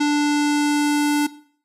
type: tone with low-pass filter sweep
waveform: square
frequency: 293.7 Hz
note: D4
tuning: in tune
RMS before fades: -18 dBFS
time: 0-1.27 s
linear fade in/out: 10 ms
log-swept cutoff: 6200 to 12000 Hz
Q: 1.2
effects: noise-tail reverb RT60 0.5 s tail -17 dB re dry